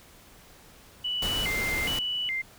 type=tone with vibrato; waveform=sine; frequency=2489 Hz; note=D#7; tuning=in tune; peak=-27 dBFS; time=1.04-2.42 s; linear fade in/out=10 ms; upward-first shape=square; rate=1.2 Hz; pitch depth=300 cents each way
type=noise; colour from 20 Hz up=pink; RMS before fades=-33 dBFS; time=1.22-1.99 s; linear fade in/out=2 ms
effects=pink hiss -53 dBFS RMS until 2.58 s